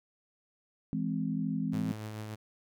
sine chord, E augmented, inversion none, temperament equal with one note detuned, 164.81 / 207.7 / 259.7 Hz, E3 / G#3 / B#3, 0 / 0 / -13 cents, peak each -34 dBFS, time 0.93-1.92 s, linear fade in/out 0 ms
sawtooth tone with tremolo, 107.7 Hz, A2, 37 cents flat, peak -33 dBFS, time 1.72-2.36 s, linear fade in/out 20 ms, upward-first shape triangle, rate 6.8 Hz, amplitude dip 35%
effects none

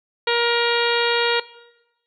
harmonic tone, 472.2 Hz, A#4, 22 cents sharp, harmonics 1 / 2 / 3 / 4 / 5 / 6 / 7 / 8 / 9, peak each -21 / -24 / -26 / -27 / -28 / -29 / -29 / -30 / -31 dBFS, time 0.27-1.4 s, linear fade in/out 5 ms, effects noise-tail reverb RT60 1.0 s tail -19 dB re dry

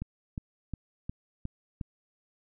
click train, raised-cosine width 5 ms, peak -22 dBFS, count 6, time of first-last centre 0.02-1.812 s, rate 2.79 Hz, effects none

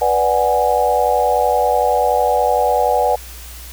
sine chord, G# half-diminished seventh, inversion first, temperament equal, 493.9 / 587.3 / 740 / 830.6 Hz, B4 / D5 / F#5 / G#5, 0 / 0 / 0 / 0 cents, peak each -18 / -19 / -17 / -18 dBFS, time 0.01-3.16 s, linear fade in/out 10 ms, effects added 60 Hz sine -34 dBFS peak until 3.72 s + white hiss -37 dBFS RMS until 3.72 s

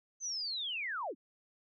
sine linear sweep, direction down, 6272 to 196 Hz, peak -35 dBFS, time 0.2-1.15 s, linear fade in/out 50 ms, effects none

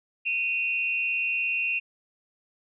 sine tone pair together, 2500 / 2737 Hz, D#7 / F7, +8 / -36 cents, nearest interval major second, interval 156 cents, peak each -27 dBFS, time 0.25-1.8 s, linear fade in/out 20 ms, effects none

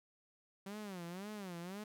sawtooth tone with vibrato, 190.2 Hz, F#3, 48 cents sharp, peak -40 dBFS, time 0.66-1.84 s, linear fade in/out 5 ms, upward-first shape sine, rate 1.9 Hz, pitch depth 200 cents each way, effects none

